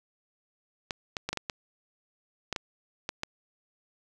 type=clicks; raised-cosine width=0.2 ms; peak=-14 dBFS; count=10; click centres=0.908 / 1.168 / 1.29 / 1.33 / 1.373 / 1.498 / 2.527 / 2.562 / 3.091 / 3.234 s; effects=none